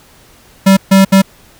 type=tone bursts at uneven times; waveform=square; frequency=193.4 Hz; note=G3; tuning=23 cents flat; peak=-4 dBFS; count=3; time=0.66-0.77 / 0.91-1.05 / 1.12-1.22 s; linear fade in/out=10 ms; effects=pink hiss -44 dBFS RMS until 1.59 s